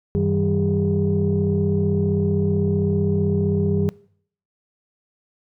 sine tone cluster, 95.6 / 158.5 / 194.1 / 404.5 Hz, G2 / D#3 / G3 / G#4, -43 / +32 / -17 / -46 cents, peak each -22 dBFS, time 0.15-3.89 s, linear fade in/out 0 ms, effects noise-tail reverb RT60 0.6 s tail -23 dB re dry + tanh soft clip ceiling -10 dBFS

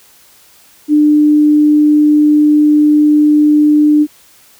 sine tone, 299.2 Hz, D4, 32 cents sharp, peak -5 dBFS, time 0.88-4.07 s, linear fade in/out 50 ms, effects white hiss -45 dBFS RMS until 4.59 s

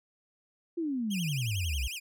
sine exponential sweep, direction down, 350.9 to 59.2 Hz, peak -29 dBFS, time 0.77-1.88 s, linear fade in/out 10 ms
sawtooth tone with vibrato, 2794 Hz, F7, in tune, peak -33 dBFS, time 1.1-2 s, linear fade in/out 20 ms, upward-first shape sine, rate 11 Hz, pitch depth 270 cents each way
effects none

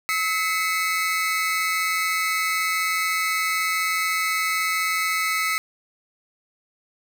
40% pulse tone cluster, 1293 / 2027 / 2203 Hz, E6 / B6 / C#7, -34 / +45 / -11 cents, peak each -25 dBFS, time 0.09-5.58 s, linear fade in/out 0 ms, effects none

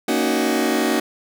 sawtooth chord, D# minor seventh, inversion second, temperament just, 233.3 / 280 / 311.1 / 373.4 Hz, A#3 / C#4 / D#4 / F#4, +2 / +18 / 0 / +16 cents, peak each -19 dBFS, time 0.08-1 s, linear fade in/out 5 ms, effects none

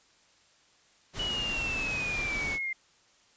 pink noise, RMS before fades -37 dBFS, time 1.13-2.59 s, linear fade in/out 50 ms
sine linear sweep, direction down, 2957 to 2093 Hz, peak -30 dBFS, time 1.19-2.73 s, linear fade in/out 5 ms
effects white hiss -63 dBFS RMS until 3.36 s + resampled to 16000 Hz

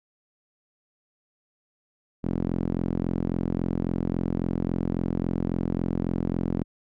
sawtooth tone with band-pass filter, 43.65 Hz, F1, in tune, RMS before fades -27 dBFS, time 2.23-6.64 s, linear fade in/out 20 ms, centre 240 Hz, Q 1.5, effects none

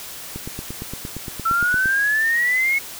click train, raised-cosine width 3 ms, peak -17 dBFS, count 14, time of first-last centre 0.36-1.858 s, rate 8.68 Hz
sine exponential sweep, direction up, 1330 to 2203 Hz, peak -16 dBFS, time 1.45-2.79 s, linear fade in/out 10 ms
effects white hiss -35 dBFS RMS until 2.99 s

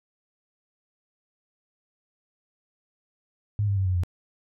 sine tone with pitch steps, 103.83 / 99.72 / 95.76 / 91.97 / 88.32 Hz, G#2 / G2 / G2 / F#2 / F2, 0 / +30 / -40 / -10 / +20 cents, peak -21 dBFS, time 3.59-4.035 s, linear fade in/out 0 ms, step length 89 ms, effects none

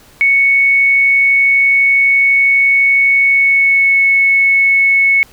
sine tone with pitch glide, 2217 to 2204 Hz, C#7 to C#7, 0 to -11 cents, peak -7 dBFS, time 0.21-5.23 s, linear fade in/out 0 ms, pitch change -11 cents, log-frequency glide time 3.24-4 s, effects pink hiss -44 dBFS RMS until 5.32 s

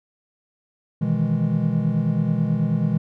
triangle chord, E major seventh, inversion second, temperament equal, 123.47 / 155.56 / 164.81 / 207.7 Hz, B2 / D#3 / E3 / G#3, 0 / 0 / 0 / 0 cents, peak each -24 / -22 / -21 / -22 dBFS, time 1.01-2.98 s, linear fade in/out 10 ms, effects none

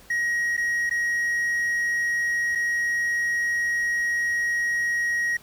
triangle tone with dropouts, 1892 Hz, A#6, 25 cents sharp, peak -20 dBFS, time 0.1-5.37 s, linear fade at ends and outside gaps 5 ms, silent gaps 0.568-0.576 / 0.896-0.909 / 2.552-2.555 s, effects pink hiss -51 dBFS RMS until 5.42 s

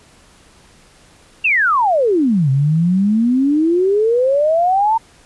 sine exponential two-way sweep, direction down then up, 2794 to 130.81 to 920 Hz, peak -11 dBFS, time 1.44-4.98 s, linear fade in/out 10 ms, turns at 2.5 s, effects pink hiss -48 dBFS RMS until 5.25 s + resampled to 24000 Hz

